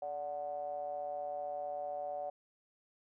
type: ring-modulated tone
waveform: triangle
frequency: 77.78 Hz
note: D#2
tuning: in tune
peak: -32 dBFS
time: 0.02-2.3 s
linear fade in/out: 5 ms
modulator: 659 Hz
effects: none